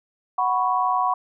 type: chord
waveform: sine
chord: F# suspended fourth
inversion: none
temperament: equal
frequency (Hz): 740 / 987.8 / 1108.7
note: F#5 / B5 / C#6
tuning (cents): 0 / 0 / 0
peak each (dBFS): -23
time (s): 0.38-1.14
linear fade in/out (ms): 5
effects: none